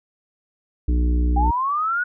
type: harmonic tone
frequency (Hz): 60.1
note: B1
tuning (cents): -46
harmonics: 1 / 3 / 4 / 5 / 6 / 7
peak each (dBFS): -16 / -32 / -38 / -28 / -40 / -40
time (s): 0.88-1.51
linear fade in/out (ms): 5
type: linear sweep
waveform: sine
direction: up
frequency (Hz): 784 to 1480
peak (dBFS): -19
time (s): 1.36-2.04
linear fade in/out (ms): 10
effects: none